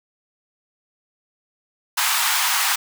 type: high-pass noise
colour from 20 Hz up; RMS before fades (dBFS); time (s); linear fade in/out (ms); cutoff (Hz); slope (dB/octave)
pink; -20; 1.97-2.76; 10; 830; 48
effects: none